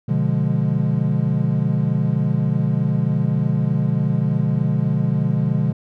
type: chord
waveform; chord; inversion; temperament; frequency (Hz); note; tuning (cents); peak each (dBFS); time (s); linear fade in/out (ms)
triangle; B diminished seventh; none; equal; 123.47 / 146.83 / 174.61 / 207.7; B2 / D3 / F3 / Ab3; 0 / 0 / 0 / 0; -20 / -18 / -21 / -22; 0.08-5.73; 10
effects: none